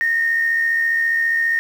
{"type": "tone pair together", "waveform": "sine", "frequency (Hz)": [1840, 1914.8], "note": ["A#6", "A#6"], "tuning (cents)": [-23, 46], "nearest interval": "minor second", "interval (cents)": 69, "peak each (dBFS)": [-15, -26], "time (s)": [0.01, 1.59], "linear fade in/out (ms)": 0, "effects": ["tanh soft clip ceiling -9 dBFS", "7-bit"]}